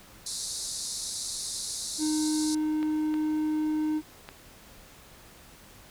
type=band-pass noise; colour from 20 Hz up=pink; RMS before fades=-35 dBFS; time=0.26-2.55 s; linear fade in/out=5 ms; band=3800 to 11000 Hz; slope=96 dB/octave
type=tone; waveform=triangle; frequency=307.9 Hz; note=D#4; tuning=18 cents flat; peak=-23 dBFS; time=1.98-4.02 s; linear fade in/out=50 ms
type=clicks; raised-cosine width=0.3 ms; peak=-24 dBFS; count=3; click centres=2.829 / 3.141 / 4.289 s
effects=pink hiss -52 dBFS RMS until 5.9 s

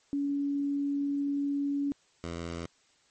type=tone pair in turn; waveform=sine / 10% pulse; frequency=283 / 84.62 Hz; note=C#4 / E2; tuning=+36 / +46 cents; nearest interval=octave + major sixth; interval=2090 cents; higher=first; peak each=-27 dBFS; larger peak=neither; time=0.13-1.92 / 2.24-2.66 s; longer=first; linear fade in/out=0 ms; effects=white hiss -66 dBFS RMS until 3.1 s + MP3 32 kbps

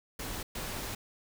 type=noise bursts at uneven times; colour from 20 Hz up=pink; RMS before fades=-38 dBFS; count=2; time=0.19-0.43 / 0.55-0.95 s; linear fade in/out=5 ms; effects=none

